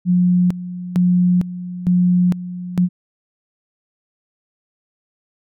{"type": "tone with tremolo", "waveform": "sine", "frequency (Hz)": 179, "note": "F3", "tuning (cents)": 43, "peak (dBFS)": -11, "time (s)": [0.05, 2.89], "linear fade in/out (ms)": 50, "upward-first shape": "square", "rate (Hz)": 1.1, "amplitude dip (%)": 80, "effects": []}